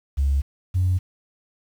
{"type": "tone pair in turn", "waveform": "sine", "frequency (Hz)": [69.3, 91.52], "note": ["C#2", "F#2"], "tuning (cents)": [0, -18], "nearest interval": "perfect fourth", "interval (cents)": 482, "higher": "second", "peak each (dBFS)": -16, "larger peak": "neither", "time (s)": [[0.17, 0.42], [0.74, 0.99]], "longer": "neither", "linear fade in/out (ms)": 20, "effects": ["tanh soft clip ceiling -13 dBFS", "8-bit"]}